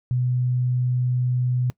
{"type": "tone", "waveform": "sine", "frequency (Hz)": 125, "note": "B2", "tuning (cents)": 21, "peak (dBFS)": -19, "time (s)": [0.11, 1.7], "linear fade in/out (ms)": 0, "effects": ["noise-tail reverb RT60 0.1 s tail -21 dB re dry"]}